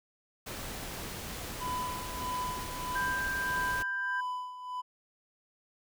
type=noise; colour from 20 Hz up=pink; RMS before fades=-40 dBFS; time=0.46-3.83 s; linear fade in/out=10 ms
type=tone with tremolo; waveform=triangle; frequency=999 Hz; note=B5; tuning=20 cents sharp; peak=-30 dBFS; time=1.6-4.82 s; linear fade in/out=20 ms; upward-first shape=sine; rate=1.6 Hz; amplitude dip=70%
type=tone; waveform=sine; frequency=1580 Hz; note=G6; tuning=13 cents sharp; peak=-31 dBFS; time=2.95-4.21 s; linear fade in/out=10 ms
effects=none